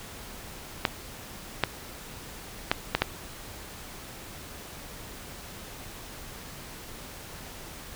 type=clicks; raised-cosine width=0.3 ms; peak=-5 dBFS; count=5; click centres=0.852 / 1.637 / 2.715 / 2.95 / 3.02 s; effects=pink hiss -43 dBFS RMS until 7.95 s